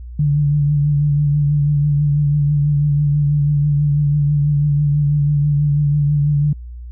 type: tone with vibrato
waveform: sine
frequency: 146 Hz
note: D3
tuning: 10 cents flat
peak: -12 dBFS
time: 0.19-6.53 s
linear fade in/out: 5 ms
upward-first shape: triangle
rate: 6.1 Hz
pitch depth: 43 cents each way
effects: added 60 Hz sine -29 dBFS peak until 6.91 s